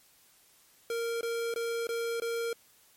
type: tone bursts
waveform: square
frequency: 464.1 Hz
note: A#4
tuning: 8 cents flat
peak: -31 dBFS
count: 5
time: 0.9-2.53 s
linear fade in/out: 2 ms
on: 310 ms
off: 20 ms
effects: white hiss -62 dBFS RMS until 2.96 s + MP3 64 kbps